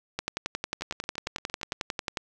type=two click trains; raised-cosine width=0.2 ms; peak=-23 / -12 dBFS; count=9 / 23; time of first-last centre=0.81-1.728 / 0.19-2.172 s; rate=8.71 / 11.1 Hz; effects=none